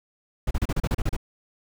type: noise bursts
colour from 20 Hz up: brown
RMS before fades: -23 dBFS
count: 10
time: 0.47-1.166 s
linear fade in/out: 5 ms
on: 39 ms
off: 34 ms
effects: none